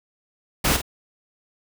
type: noise with echo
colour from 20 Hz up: pink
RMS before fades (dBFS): -20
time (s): 0.64-0.77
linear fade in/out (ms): 10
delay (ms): 47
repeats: 1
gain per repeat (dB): -8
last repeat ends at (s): 0.817
effects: none